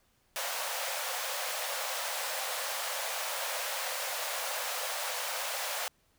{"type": "high-pass noise", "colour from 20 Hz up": "pink", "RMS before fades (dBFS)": -35, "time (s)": [0.36, 5.88], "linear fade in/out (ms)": 0, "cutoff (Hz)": 500, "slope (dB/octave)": 96, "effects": ["pink hiss -70 dBFS RMS until 6.18 s"]}